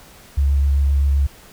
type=tone with vibrato; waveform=sine; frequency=69.8 Hz; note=C#2; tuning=13 cents sharp; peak=-13 dBFS; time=0.37-1.27 s; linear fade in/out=10 ms; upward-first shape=sine; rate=7.7 Hz; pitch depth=16 cents each way; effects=pink hiss -45 dBFS RMS until 1.52 s